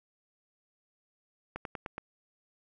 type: slowing click train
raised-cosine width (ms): 0.5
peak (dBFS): -22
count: 5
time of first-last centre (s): 1.56-1.981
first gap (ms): 92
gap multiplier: 1.09
effects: none